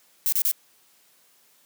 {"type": "noise bursts", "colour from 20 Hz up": "violet", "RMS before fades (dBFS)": -22, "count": 3, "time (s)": [0.26, 0.514], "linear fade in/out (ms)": 0, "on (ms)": 64, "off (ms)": 31, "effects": ["white hiss -60 dBFS RMS until 1.65 s", "high-pass 150 Hz 12 dB/octave"]}